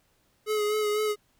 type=tone with vibrato; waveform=square; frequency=423.2 Hz; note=G#4; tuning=33 cents sharp; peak=-25 dBFS; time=0.46-1.16 s; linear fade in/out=50 ms; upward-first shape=sine; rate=4 Hz; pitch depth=27 cents each way; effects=pink hiss -68 dBFS RMS until 1.39 s